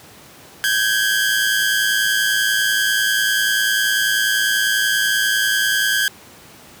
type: tone pair together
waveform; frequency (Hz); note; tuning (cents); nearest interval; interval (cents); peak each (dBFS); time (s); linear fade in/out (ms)
sawtooth; 1551 / 1661.2; G6 / G#6; -19 / 0; minor second; 119; -15; 0.64-6.08; 0
effects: pink hiss -43 dBFS RMS until 6.8 s + high-pass 100 Hz 12 dB/octave